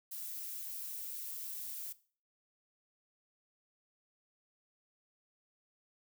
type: noise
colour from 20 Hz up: violet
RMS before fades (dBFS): -43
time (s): 0.11-1.93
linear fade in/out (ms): 10
effects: noise-tail reverb RT60 0.4 s tail -17 dB re dry